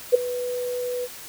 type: tone with ADSR envelope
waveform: sine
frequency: 493.9 Hz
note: B4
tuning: in tune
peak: -8 dBFS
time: 0.12-1.08 s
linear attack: 26 ms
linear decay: 10 ms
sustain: -17 dB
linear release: 40 ms
effects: white hiss -40 dBFS RMS until 1.28 s